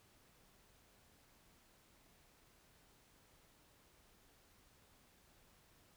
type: silence
effects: pink hiss -69 dBFS RMS until 5.96 s